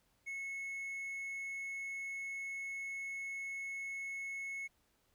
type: tone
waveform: triangle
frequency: 2191 Hz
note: C#7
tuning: 21 cents flat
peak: -38 dBFS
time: 0.26-4.68 s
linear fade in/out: 20 ms
effects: pink hiss -75 dBFS RMS until 5.14 s